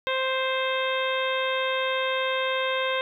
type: harmonic tone with a mistuned harmonic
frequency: 523.3 Hz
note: C5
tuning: in tune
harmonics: 1 / 2 / 3 / 4 / 5 / 6 / 7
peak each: -27 / -30 / -32 / -33 / -34 / -35 / -35 dBFS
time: 0.07-3.01 s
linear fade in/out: 0 ms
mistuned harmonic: 6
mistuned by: +36 cents
effects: 10-bit